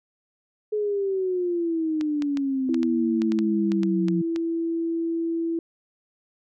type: exponential sweep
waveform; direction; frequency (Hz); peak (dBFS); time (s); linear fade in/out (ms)
sine; down; 427.6 to 174.61; -22; 0.72-4.22; 10
type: clicks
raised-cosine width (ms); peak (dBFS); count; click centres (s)
0.2; -18; 12; 2.011 / 2.222 / 2.372 / 2.744 / 2.831 / 3.219 / 3.32 / 3.389 / 3.719 / 3.833 / 4.084 / 4.361
type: tone with pitch glide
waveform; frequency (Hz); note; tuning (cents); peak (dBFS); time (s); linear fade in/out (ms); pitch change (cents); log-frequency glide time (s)
sine; 329.6 to 331.9; E4 to E4; 0 to +12; -23; 2.69-5.59; 2; +12; 3.25-4.11
effects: none